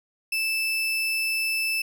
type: tone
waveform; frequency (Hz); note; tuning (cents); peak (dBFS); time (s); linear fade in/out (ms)
35% pulse; 2637; E7; 0; -22; 0.32-1.82; 5
effects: none